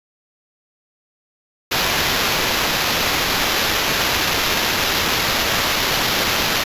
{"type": "noise with sample-and-hold", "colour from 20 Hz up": "blue", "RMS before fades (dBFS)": -19, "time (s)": [1.71, 6.64], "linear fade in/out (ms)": 10, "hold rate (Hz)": 8820, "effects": ["resampled to 32000 Hz"]}